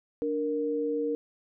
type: tone pair together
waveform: sine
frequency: 293.8 / 466.4 Hz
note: D4 / A#4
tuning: +1 / +1 cents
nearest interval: minor sixth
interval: 800 cents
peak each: -31 / -28 dBFS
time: 0.22-1.15 s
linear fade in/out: 0 ms
effects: none